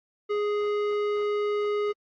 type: tone with tanh clipping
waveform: triangle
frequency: 415.4 Hz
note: G#4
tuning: in tune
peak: -26 dBFS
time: 0.29-1.93 s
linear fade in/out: 20 ms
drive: 18 dB
effects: AAC 64 kbps